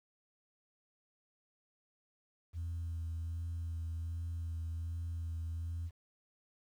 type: tone with vibrato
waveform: sine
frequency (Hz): 83.3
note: E2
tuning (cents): +19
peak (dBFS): -35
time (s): 2.53-5.91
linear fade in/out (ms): 50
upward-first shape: sine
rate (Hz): 1.3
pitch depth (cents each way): 22
effects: tanh soft clip ceiling -34 dBFS + 11-bit